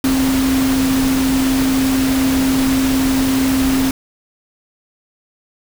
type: tone in noise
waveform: sine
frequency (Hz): 264.8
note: C4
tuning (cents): +21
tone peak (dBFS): -13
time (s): 0.04-3.91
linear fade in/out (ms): 2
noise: pink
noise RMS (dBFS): -22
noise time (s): 0.04-3.91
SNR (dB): +6
effects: none